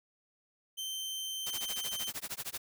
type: tone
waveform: sawtooth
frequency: 3108 Hz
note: G7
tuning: 16 cents flat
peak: -33 dBFS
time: 0.77-2.11 s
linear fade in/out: 20 ms
type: noise with tremolo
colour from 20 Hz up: white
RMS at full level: -37 dBFS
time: 1.46-2.58 s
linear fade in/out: 10 ms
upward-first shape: sine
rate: 13 Hz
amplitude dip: 100%
effects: none